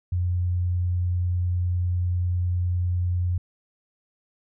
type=tone; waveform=sine; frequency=89 Hz; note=F2; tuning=33 cents sharp; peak=-21 dBFS; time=0.12-3.38 s; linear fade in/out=5 ms; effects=none